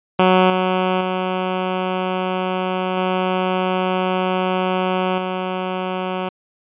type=tone with level steps; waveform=10% pulse; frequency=185 Hz; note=F#3; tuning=in tune; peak=-3 / -8 / -11 / -9 / -13 dBFS; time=0.19-6.29 s; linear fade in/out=5 ms; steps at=0.5 / 1.01 / 2.97 / 5.18 s; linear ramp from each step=2 ms; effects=resampled to 8000 Hz